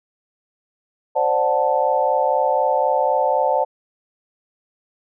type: chord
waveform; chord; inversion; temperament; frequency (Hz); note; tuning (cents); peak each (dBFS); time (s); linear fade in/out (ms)
sine; D dominant seventh; third; equal with one note detuned; 523.3 / 587.3 / 734.5 / 880; C5 / D5 / F#5 / A5; 0 / 0 / -13 / 0; -21 / -21 / -22 / -20; 1.15-3.65; 20
effects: none